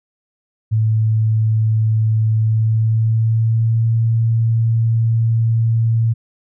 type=tone with pitch glide; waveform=sine; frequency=110 to 113.88 Hz; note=A2 to A#2; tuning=0 to -40 cents; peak=-12 dBFS; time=0.71-6.14 s; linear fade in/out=20 ms; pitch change=+60 cents; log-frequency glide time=2.36-3.89 s; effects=none